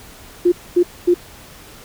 sine tone bursts, 352.2 Hz, F4, 15 cents sharp, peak -9 dBFS, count 3, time 0.45-1.143 s, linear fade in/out 10 ms, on 71 ms, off 240 ms, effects pink hiss -41 dBFS RMS until 1.84 s

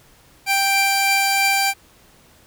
sawtooth tone pair together, 786 / 2355 Hz, G5 / D7, +4 / +4 cents, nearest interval octave + perfect fifth, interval 1900 cents, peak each -15 dBFS, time 0.46-1.74 s, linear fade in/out 50 ms, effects pink hiss -52 dBFS RMS until 2.46 s

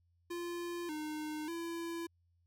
square tone with pitch steps, 346.4 / 305.8 / 336.5 Hz, F4 / D#4 / E4, -14 / -30 / +36 cents, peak -39 dBFS, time 0.3-2.07 s, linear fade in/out 10 ms, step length 590 ms, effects added 86 Hz sine -70 dBFS peak until 2.46 s

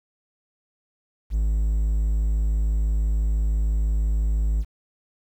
triangle tone, 53 Hz, G#1, 36 cents sharp, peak -17 dBFS, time 1.3-4.65 s, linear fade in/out 50 ms, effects 9-bit

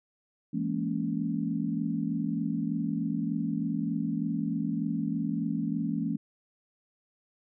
sine chord, A# half-diminished seventh, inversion second, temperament just, 167.82 / 209.8 / 233.1 / 279.7 Hz, E3 / G#3 / A#3 / C#4, +31 / +18 / 0 / +16 cents, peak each -33 dBFS, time 0.53-6.17 s, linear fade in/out 10 ms, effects none

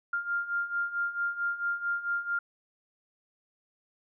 sine beating tone pair, 1396.9 / 1401.4 Hz, F6 / F6, 0 / +6 cents, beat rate 4.5 Hz, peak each -34 / -30 dBFS, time 0.13-2.39 s, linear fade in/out 5 ms, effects none

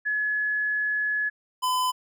sine / square tone pair in turn, 1700 / 1010.8 Hz, G#6 / B5, +40 / +40 cents, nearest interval major sixth, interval 900 cents, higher first, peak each -23 / -23 dBFS, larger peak neither, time 0.05-1.3 / 1.62-1.92 s, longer first, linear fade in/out 20 ms, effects none

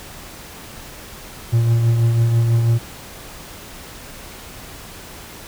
triangle tone with tremolo, 116.1 Hz, A#2, 7 cents flat, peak -9 dBFS, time 1.52-2.79 s, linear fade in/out 20 ms, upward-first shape triangle, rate 6.1 Hz, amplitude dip 40%, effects pink hiss -37 dBFS RMS until 5.47 s

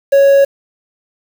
triangle tone with quantisation, 554.4 Hz, C#5, in tune, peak -3 dBFS, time 0.12-0.45 s, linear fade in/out 10 ms, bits 5, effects none

